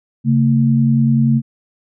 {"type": "tone pair together", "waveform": "sine", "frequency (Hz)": [136.3, 226.6], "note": ["C#3", "A#3"], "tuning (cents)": [-29, -49], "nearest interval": "major sixth", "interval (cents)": 880, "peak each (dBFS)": -13, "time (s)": [0.24, 1.42], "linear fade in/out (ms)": 50, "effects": []}